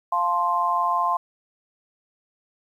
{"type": "chord", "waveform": "sine", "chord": "F major", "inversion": "none", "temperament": "just", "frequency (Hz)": [698.5, 873.1, 1047.7], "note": ["F5", "A5", "C6"], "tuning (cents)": [0, -14, 2], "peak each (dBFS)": [-26, -27, -21], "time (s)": [0.12, 1.17], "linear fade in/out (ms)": 5, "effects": ["9-bit"]}